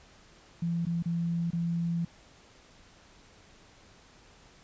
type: tone with dropouts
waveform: sine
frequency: 169.3 Hz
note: E3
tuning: 46 cents sharp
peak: -27 dBFS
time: 0.62-2.05 s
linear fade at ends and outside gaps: 5 ms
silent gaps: 0.853-0.866 / 1.025-1.057 / 1.505-1.531 s
effects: pink hiss -57 dBFS RMS until 4.63 s + resampled to 16000 Hz